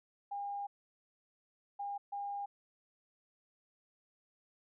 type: tone bursts at uneven times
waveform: sine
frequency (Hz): 807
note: G#5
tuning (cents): -50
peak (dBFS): -37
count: 3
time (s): 0.31-0.67 / 1.79-1.98 / 2.12-2.46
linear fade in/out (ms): 10
effects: none